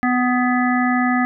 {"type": "harmonic tone with a mistuned harmonic", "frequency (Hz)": 249.3, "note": "B3", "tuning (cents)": 16, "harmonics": [1, 3, 5, 7, 8], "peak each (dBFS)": [-17, -22, -24, -25, -26], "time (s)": [0.03, 1.25], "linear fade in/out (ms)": 0, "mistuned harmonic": 7, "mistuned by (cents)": -32, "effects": []}